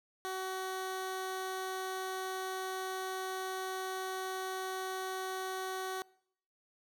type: tone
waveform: 15% pulse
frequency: 376.5 Hz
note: F#4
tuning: 30 cents sharp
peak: -30 dBFS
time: 0.25-6.02 s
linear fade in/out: 0 ms
effects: noise-tail reverb RT60 0.7 s tail -24 dB re dry